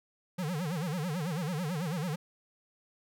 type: tone with vibrato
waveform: square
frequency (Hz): 164.81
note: E3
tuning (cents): 0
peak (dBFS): -32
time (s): 0.38-2.16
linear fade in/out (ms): 10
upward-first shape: sine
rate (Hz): 9.1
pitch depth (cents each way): 230
effects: none

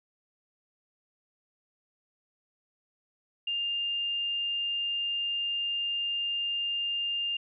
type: tone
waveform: sine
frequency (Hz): 2805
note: F7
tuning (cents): +7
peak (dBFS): -28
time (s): 3.47-7.37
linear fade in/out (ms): 5
effects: none

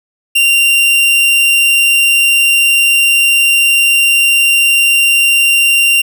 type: tone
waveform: 45% pulse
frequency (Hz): 2773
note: F7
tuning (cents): -13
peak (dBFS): -7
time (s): 0.35-6.02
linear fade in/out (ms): 10
effects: none

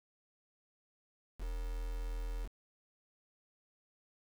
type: tone with quantisation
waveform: sine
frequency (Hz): 41.4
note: E1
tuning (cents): +8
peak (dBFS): -36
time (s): 1.38-2.49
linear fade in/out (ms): 50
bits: 8
effects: none

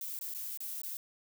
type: noise with dropouts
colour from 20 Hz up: violet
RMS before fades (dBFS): -40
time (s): 0.01-0.97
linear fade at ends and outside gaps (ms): 1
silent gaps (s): 0.19-0.211 / 0.339-0.347 / 0.574-0.604 / 0.817-0.834
effects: none

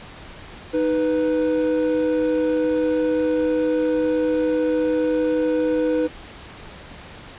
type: tone pair together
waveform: triangle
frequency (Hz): 311.1 / 493.8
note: D#4 / B4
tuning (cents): 0 / 0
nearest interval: minor sixth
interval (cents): 800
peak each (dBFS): -19 / -18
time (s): 0.73-6.08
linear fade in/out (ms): 20
effects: pink hiss -40 dBFS RMS until 7.38 s + resampled to 8000 Hz

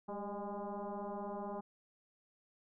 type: tone with frequency modulation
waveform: sine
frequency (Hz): 210.9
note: G#3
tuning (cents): +27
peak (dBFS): -39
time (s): 0.08-1.61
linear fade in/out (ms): 10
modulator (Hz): 203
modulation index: 4.1
effects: none

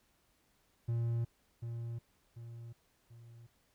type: tone with echo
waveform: triangle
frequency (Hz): 116.9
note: A#2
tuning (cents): +5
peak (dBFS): -29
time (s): 0.88-1.25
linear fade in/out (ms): 10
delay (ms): 740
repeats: 3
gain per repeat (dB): -7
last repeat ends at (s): 3.47
effects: pink hiss -73 dBFS RMS until 3.74 s

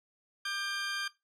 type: tone pair together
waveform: 20% pulse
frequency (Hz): 1197 / 1585.7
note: D6 / G6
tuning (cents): +33 / +19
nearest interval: perfect fourth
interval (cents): 486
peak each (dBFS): -35 / -29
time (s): 0.45-1.08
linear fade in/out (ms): 5
effects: noise-tail reverb RT60 0.2 s tail -18 dB re dry + low-pass 8000 Hz 12 dB/octave

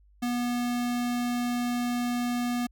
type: tone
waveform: square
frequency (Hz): 242.8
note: B3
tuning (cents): -29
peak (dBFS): -27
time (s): 0.22-2.67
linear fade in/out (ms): 10
effects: added 50 Hz sine -56 dBFS peak until 2.71 s

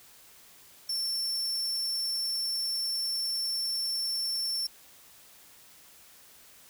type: tone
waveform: 40% pulse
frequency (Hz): 5410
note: E8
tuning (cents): +44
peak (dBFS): -28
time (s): 0.89-4.67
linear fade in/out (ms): 5
effects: white hiss -55 dBFS RMS until 6.69 s

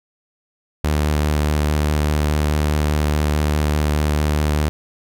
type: tone with vibrato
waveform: sawtooth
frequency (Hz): 75.1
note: D2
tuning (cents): +39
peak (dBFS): -12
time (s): 0.84-4.69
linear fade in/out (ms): 0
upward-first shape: square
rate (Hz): 4.8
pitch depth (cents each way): 10
effects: none

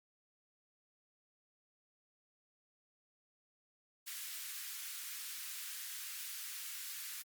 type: high-pass noise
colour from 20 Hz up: white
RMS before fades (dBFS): -45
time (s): 4.06-7.23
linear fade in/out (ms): 20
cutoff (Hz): 1400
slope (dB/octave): 24
effects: Opus 48 kbps

